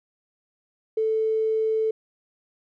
triangle tone with tanh clipping, 440 Hz, A4, in tune, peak -20 dBFS, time 0.97-1.91 s, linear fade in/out 5 ms, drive 3 dB, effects none

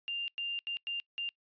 sine tone bursts at uneven times, 2794 Hz, F7, in tune, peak -33 dBFS, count 5, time 0.08-0.28 / 0.38-0.59 / 0.67-0.77 / 0.87-1 / 1.18-1.29 s, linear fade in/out 0 ms, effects noise-tail reverb RT60 0.1 s tail -26 dB re dry + resampled to 11025 Hz

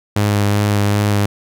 sawtooth tone with vibrato, 102.8 Hz, G#2, 17 cents flat, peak -9 dBFS, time 0.16-1.26 s, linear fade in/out 5 ms, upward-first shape sine, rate 2.6 Hz, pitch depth 16 cents each way, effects none

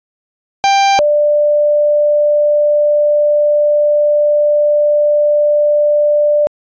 45% pulse / sine tone pair in turn, 790 / 591.8 Hz, G5 / D5, +13 / +13 cents, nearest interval perfect fourth, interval 500 cents, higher first, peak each -8 dBFS, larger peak neither, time 0.64-0.99 / 0.99-6.47 s, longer second, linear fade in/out 0 ms, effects resampled to 16000 Hz

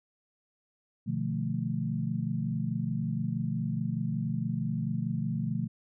sine chord, B half-diminished seventh, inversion none, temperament equal with one note detuned, 123.47 / 149.92 / 174.61 / 220 Hz, B2 / D3 / F3 / A3, 0 / +36 / 0 / 0 cents, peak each -34 dBFS, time 1.06-5.68 s, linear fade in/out 20 ms, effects none

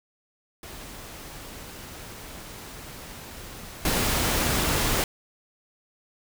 pink noise with level steps, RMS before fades -41 / -24 dBFS, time 0.63-5.04 s, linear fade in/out 2 ms, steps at 3.85 s, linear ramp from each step 2 ms, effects none

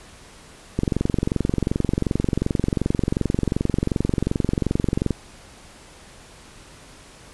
click train, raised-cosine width 3 ms, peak -7 dBFS, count 99, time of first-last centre 0.79-5.107 s, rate 22.7 Hz, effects pink hiss -46 dBFS RMS until 7.33 s + resampled to 24000 Hz

